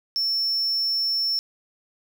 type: tone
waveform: triangle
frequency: 5400 Hz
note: E8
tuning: 41 cents sharp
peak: -20 dBFS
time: 0.16-1.39 s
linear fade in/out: 0 ms
effects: none